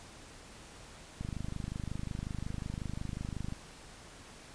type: click train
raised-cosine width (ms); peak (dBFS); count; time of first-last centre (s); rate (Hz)
5; -25; 60; 1.21-3.524; 25.5
effects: pink hiss -52 dBFS RMS until 4.54 s + resampled to 22050 Hz